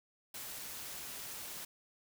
white noise, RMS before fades -45 dBFS, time 0.34-1.65 s, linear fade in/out 5 ms, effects none

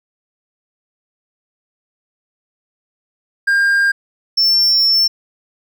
triangle tone pair in turn, 1605 / 5399 Hz, G6 / E8, +40 / +41 cents, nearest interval octave + major sixth, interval 2101 cents, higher second, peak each -9 dBFS, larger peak neither, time 3.47-3.92 / 4.37-5.08 s, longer second, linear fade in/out 10 ms, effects none

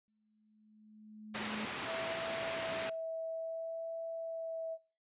sine tone with exponential growth, 214.2 Hz, A3, 46 cents flat, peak -37 dBFS, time 0.08-1.65 s, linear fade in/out 0 ms, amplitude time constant 340 ms
white band-pass noise, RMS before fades -41 dBFS, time 1.34-2.9 s, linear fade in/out 10 ms, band 100 to 2800 Hz, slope 12 dB/octave
sine tone with vibrato, 655 Hz, E5, 11 cents flat, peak -37 dBFS, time 1.85-4.78 s, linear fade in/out 50 ms, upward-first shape sine, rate 0.58 Hz, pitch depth 11 cents each way
effects noise-tail reverb RT60 0.4 s tail -24 dB re dry + resampled to 8000 Hz

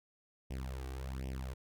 sawtooth tone with flanger, 65.41 Hz, C2, in tune, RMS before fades -41 dBFS, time 0.5-1.54 s, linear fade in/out 10 ms, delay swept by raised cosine 0.35 to 2.65 ms, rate 1.3 Hz, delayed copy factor +0.95, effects none

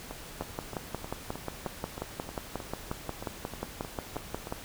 two click trains, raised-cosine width 1 ms, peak -18 / -24 dBFS, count 24 / 15, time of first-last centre 0.41-4.524 / 0.11-4.471 s, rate 5.59 / 3.21 Hz, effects pink hiss -45 dBFS RMS until 4.64 s

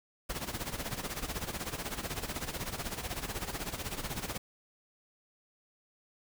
pink noise with tremolo, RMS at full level -35 dBFS, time 0.29-4.38 s, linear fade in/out 10 ms, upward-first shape sine, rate 16 Hz, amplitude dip 75%, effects none

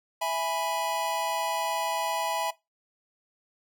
square chord, E major, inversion none, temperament equal, 659.3 / 830.6 / 987.8 Hz, E5 / G#5 / B5, 0 / 0 / 0 cents, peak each -32 dBFS, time 0.21-2.51 s, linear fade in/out 10 ms, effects noise-tail reverb RT60 0.2 s tail -19 dB re dry

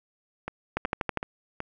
two click trains, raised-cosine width 0.5 ms, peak -17 / -11 dBFS, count 4 / 6, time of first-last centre 0.48-1.604 / 0.77-1.173 s, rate 2.67 / 12.4 Hz, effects none

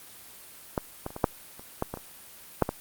clicks, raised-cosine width 1 ms, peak -11 / -17 / -28 / -21 / -6 / -30 / -12 / -18 / -24 / -6 / -14 dBFS, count 11, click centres 0.778 / 1.064 / 1.105 / 1.164 / 1.242 / 1.595 / 1.824 / 1.94 / 1.973 / 2.623 / 2.691 s, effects white hiss -48 dBFS RMS until 2.8 s + Opus 32 kbps

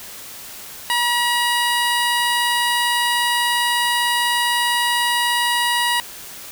15% pulse tone, 960 Hz, B5, 49 cents flat, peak -10 dBFS, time 0.9-6 s, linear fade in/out 0 ms, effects white hiss -36 dBFS RMS until 6.51 s

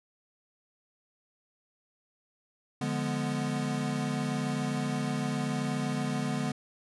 square chord, D diminished seventh, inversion none, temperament equal, 146.83 / 174.61 / 207.7 / 246.9 Hz, D3 / F3 / Ab3 / Cb4, 0 / 0 / 0 / 0 cents, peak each -34 / -40 / -36 / -34 dBFS, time 2.81-6.52 s, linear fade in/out 5 ms, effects resampled to 24000 Hz

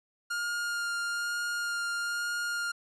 45% pulse tone with vibrato, 1411 Hz, F6, 17 cents sharp, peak -30 dBFS, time 0.3-2.72 s, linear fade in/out 10 ms, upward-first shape sine, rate 1.1 Hz, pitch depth 11 cents each way, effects resampled to 24000 Hz

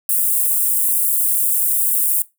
white high-pass noise, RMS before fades -17 dBFS, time 0.09-2.22 s, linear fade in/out 2 ms, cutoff 8500 Hz, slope 48 dB/octave, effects noise-tail reverb RT60 0.2 s tail -19 dB re dry

